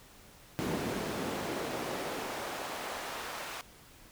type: noise with high-pass filter sweep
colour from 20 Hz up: brown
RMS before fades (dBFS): -37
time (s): 0.59-3.61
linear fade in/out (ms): 0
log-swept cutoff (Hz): 200 to 1000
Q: 0.83
effects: pink hiss -56 dBFS RMS until 4.11 s